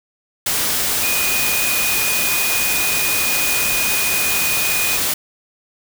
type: tone in noise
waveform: sine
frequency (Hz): 2474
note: D#7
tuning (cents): -10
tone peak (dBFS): -21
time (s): 1.03-4.97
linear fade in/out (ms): 5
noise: white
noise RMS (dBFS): -19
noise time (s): 0.46-5.14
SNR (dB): -5
effects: none